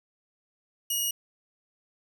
10% pulse tone, 2890 Hz, F#7, 41 cents flat, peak -18 dBFS, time 0.9-1.11 s, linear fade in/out 5 ms, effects none

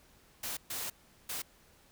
white noise bursts at uneven times, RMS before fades -38 dBFS, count 3, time 0.43-0.57 / 0.7-0.9 / 1.29-1.42 s, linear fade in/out 5 ms, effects pink hiss -63 dBFS RMS until 1.91 s

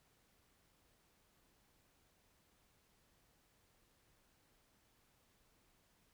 silence, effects pink hiss -74 dBFS RMS until 6.13 s

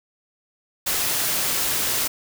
white noise, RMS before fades -23 dBFS, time 0.86-2.08 s, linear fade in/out 10 ms, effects none

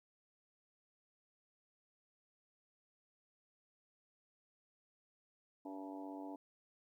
harmonic tone with a mistuned harmonic, 96 Hz, G2, 36 cents flat, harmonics 3 / 4 / 5 / 6 / 7 / 8 / 9 / 10, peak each -46 / -58 / -57 / -59 / -53 / -61 / -54 / -59 dBFS, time 5.65-6.36 s, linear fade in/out 5 ms, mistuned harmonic 8, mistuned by +16 cents, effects 13-bit

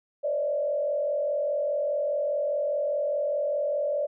sine tone with frequency modulation, 584 Hz, D5, 10 cents flat, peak -24 dBFS, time 0.23-4.07 s, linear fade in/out 20 ms, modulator 44.9 Hz, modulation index 0.91, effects none

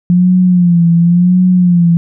sine tone with vibrato, 175.7 Hz, F3, 11 cents sharp, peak -5 dBFS, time 0.1-1.97 s, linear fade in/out 0 ms, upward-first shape sine, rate 0.93 Hz, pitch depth 71 cents each way, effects none

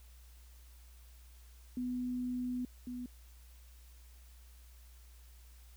sine tone pair in turn, 248.8 / 247.1 Hz, B3 / B3, +13 / +1 cents, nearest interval unison, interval 12 cents, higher first, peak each -34 / -39 dBFS, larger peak first, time 1.77-2.65 / 2.87-3.06 s, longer first, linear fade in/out 2 ms, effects added 60 Hz sine -54 dBFS peak until 5.76 s + white hiss -65 dBFS RMS until 5.76 s

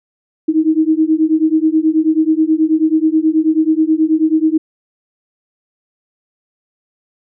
sine beating tone pair, 311.1 / 320.4 Hz, D#4 / E4, 0 / -49 cents, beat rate 9.3 Hz, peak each -13 dBFS, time 0.48-4.58 s, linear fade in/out 10 ms, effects none

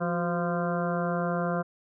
harmonic tone with a mistuned harmonic, 173 Hz, F3, 16 cents flat, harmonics 1 / 2 / 3 / 4 / 6 / 7 / 8 / 9, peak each -29 / -36 / -32 / -33 / -37 / -39 / -37 / -43 dBFS, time 0-1.63 s, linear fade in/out 20 ms, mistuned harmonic 2, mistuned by +71 cents, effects none

